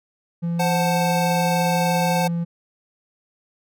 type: tone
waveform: triangle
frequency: 169.8 Hz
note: F3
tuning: 48 cents flat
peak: -19 dBFS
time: 0.42-2.45 s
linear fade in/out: 20 ms
type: chord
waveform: square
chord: F# diminished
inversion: second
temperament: equal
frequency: 523.3 / 740 / 880 Hz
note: C5 / F#5 / A5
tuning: 0 / 0 / 0 cents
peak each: -25 dBFS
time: 0.59-2.28 s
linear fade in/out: 10 ms
effects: none